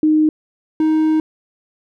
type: tone pair in turn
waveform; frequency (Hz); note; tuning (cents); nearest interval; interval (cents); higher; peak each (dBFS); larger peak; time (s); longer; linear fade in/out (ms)
sine / triangle; 308.8 / 313.3; D#4 / D#4; -13 / +12; unison; 25; second; -10; neither; 0.03-0.29 / 0.8-1.2; second; 2
effects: none